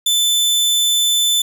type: tone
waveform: sawtooth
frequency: 3520 Hz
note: A7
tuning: in tune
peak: -10 dBFS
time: 0.06-1.42 s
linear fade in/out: 5 ms
effects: 7-bit